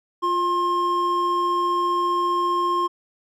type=tone pair together; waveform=triangle; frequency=350 / 1065 Hz; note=F4 / C6; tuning=+4 / +30 cents; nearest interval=octave + perfect fifth; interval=1926 cents; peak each=-24 / -18 dBFS; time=0.22-2.88 s; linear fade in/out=20 ms; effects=none